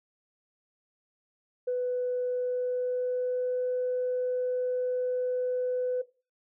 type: tone with pitch glide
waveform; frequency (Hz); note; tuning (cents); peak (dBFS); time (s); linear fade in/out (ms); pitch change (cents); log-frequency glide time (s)
sine; 497.3 to 501.3; B4 to B4; +12 to +26; -25; 1.67-6.02; 10; +14; 2.25-3.66
effects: noise-tail reverb RT60 0.3 s tail -17 dB re dry + tanh soft clip ceiling -22 dBFS